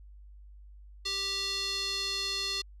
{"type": "tone with band-pass filter", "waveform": "square", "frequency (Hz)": 392, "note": "G4", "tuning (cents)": 0, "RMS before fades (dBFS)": -33, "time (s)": [1.05, 2.62], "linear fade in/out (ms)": 10, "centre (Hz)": 4300, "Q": 4, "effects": ["added 50 Hz sine -48 dBFS peak until 2.8 s", "resampled to 32000 Hz"]}